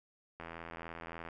click train, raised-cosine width 0.5 ms, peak -29 dBFS, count 75, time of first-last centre 0.4-1.287 s, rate 83.4 Hz, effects none

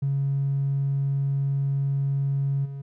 triangle tone with level steps, 138.59 Hz, C#3, in tune, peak -18 / -30 dBFS, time 0.02-2.82 s, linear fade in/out 10 ms, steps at 2.64 s, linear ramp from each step 20 ms, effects tanh soft clip ceiling -19 dBFS

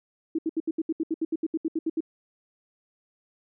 sine tone bursts, 322 Hz, E4, 41 cents flat, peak -23 dBFS, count 16, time 0.35-2.006 s, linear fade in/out 5 ms, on 36 ms, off 72 ms, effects none

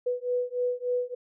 sine beating tone pair, 492 / 495.4 Hz, B4 / B4, -7 / +5 cents, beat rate 3.4 Hz, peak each -29 dBFS, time 0.06-1.15 s, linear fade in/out 10 ms, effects none

